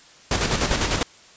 pink noise with tremolo, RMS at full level -20 dBFS, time 0.31-1.03 s, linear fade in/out 2 ms, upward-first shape square, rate 10 Hz, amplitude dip 50%, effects white hiss -49 dBFS RMS until 1.36 s + resampled to 16000 Hz

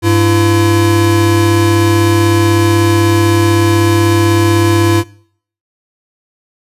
square tone pair together, 100.41 / 337.3 Hz, G2 / E4, +42 / +40 cents, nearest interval octave + major sixth, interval 2098 cents, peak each -11 dBFS, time 0.02-5.04 s, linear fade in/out 50 ms, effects noise-tail reverb RT60 0.6 s tail -23 dB re dry + resampled to 32000 Hz

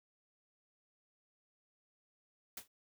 white noise with exponential decay, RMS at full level -40 dBFS, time 2.57-2.68 s, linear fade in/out 5 ms, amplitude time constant 23 ms, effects none

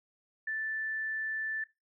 sine tone, 1760 Hz, A6, in tune, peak -32 dBFS, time 0.47-1.64 s, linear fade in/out 5 ms, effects noise-tail reverb RT60 0.2 s tail -18 dB re dry

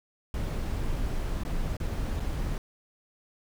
brown noise with dropouts, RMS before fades -30 dBFS, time 0.34-2.58 s, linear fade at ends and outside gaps 1 ms, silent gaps 1.435-1.45 / 1.768-1.801 / 2.198-2.202 s, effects none

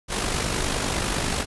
pink noise with amplitude modulation, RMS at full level -23 dBFS, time 0.08-1.46 s, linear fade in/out 50 ms, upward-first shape sine, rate 50 Hz, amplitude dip 50%, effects resampled to 24000 Hz

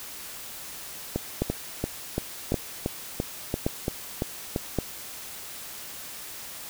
two click trains, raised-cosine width 2 ms, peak -12 / -10 dBFS, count 11 / 4, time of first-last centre 1.16-4.561 / 1.42-4.787 s, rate 2.94 / 0.891 Hz, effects white hiss -40 dBFS RMS until 6.69 s

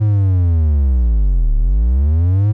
triangle linear two-way sweep, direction down then up, 108.5 to 34.85 to 108.5 Hz, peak -8 dBFS, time 0-2.53 s, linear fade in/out 20 ms, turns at 1.55 s, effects none

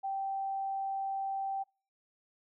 sine tone, 780 Hz, G5, 9 cents flat, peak -32 dBFS, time 0.03-1.64 s, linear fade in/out 20 ms, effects noise-tail reverb RT60 0.4 s tail -26 dB re dry

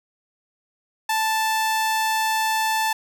sawtooth tone, 880 Hz, A5, in tune, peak -16 dBFS, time 1.09-2.93 s, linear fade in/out 5 ms, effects none

